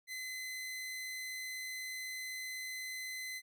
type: tone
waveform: sawtooth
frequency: 2037 Hz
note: C7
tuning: 47 cents flat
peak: -37 dBFS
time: 0.07-3.42 s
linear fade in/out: 50 ms
effects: none